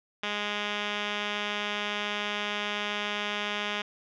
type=tone with low-pass filter; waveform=5% pulse; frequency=207.1 Hz; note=G#3; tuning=5 cents flat; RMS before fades=-32 dBFS; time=0.23-3.82 s; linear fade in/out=5 ms; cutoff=3600 Hz; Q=4.5; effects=none